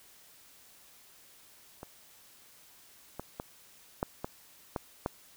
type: clicks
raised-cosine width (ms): 1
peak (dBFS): -28 / -23 / -22 / -15 / -20 / -18 / -16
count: 7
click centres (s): 1.831 / 3.196 / 3.399 / 4.029 / 4.245 / 4.762 / 5.061
effects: white hiss -58 dBFS RMS until 5.36 s